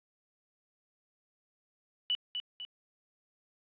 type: tone with echo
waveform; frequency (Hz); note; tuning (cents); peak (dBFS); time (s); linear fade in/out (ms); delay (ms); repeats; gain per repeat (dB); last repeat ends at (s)
sine; 2960; F#7; 0; -27; 2.1-2.15; 0; 250; 2; -6; 2.65
effects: resampled to 8000 Hz + 11-bit